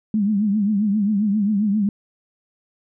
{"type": "tone with vibrato", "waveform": "sine", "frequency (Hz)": 206.8, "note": "G#3", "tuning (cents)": -7, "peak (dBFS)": -16, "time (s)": [0.14, 1.89], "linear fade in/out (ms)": 2, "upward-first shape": "triangle", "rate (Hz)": 7.5, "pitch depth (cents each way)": 120, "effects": []}